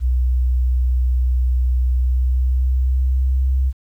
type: tone with pitch glide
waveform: sine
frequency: 62.6 to 65.67 Hz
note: B1 to C2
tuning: +24 to +7 cents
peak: -13 dBFS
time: 0-3.73 s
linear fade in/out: 50 ms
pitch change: +83 cents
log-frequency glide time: 1.88-3.59 s
effects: tanh soft clip ceiling -9 dBFS + 9-bit